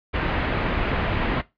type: low-pass noise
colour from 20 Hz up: pink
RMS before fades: -24 dBFS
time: 0.13-1.42 s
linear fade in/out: 20 ms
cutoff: 2800 Hz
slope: 24 dB/octave
effects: noise-tail reverb RT60 0.2 s tail -17 dB re dry + resampled to 11025 Hz